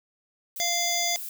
violet noise, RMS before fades -36 dBFS, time 0.56-1.29 s, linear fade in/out 2 ms
harmonic tone, 693 Hz, F5, 14 cents flat, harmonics 1 / 3 / 5 / 7 / 9 / 10, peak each -31 / -31 / -31 / -31 / -31 / -31 dBFS, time 0.6-1.16 s, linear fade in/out 0 ms
effects none

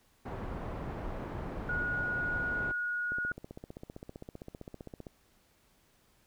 pink low-pass noise, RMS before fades -39 dBFS, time 0.25-2.72 s, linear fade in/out 10 ms, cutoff 1100 Hz, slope 12 dB/octave
sine tone, 1448 Hz, F#6, 38 cents flat, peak -31 dBFS, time 1.69-3.32 s, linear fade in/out 2 ms
click train, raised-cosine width 2 ms, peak -30 dBFS, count 31, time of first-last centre 3.12-5.068 s, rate 15.4 Hz
effects pink hiss -68 dBFS RMS until 6.26 s

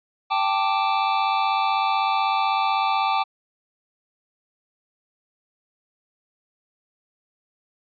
square chord, G suspended second, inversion none, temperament equal, 784 / 880 / 1174.7 Hz, G5 / A5 / D6, 0 / 0 / 0 cents, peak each -24 / -25 / -25 dBFS, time 0.3-3.24 s, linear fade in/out 20 ms, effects resampled to 11025 Hz

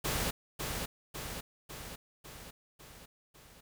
pink noise with echo, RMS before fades -33 dBFS, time 0.04-0.31 s, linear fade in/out 10 ms, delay 550 ms, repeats 6, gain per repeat -4 dB, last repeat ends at 3.61 s, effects none

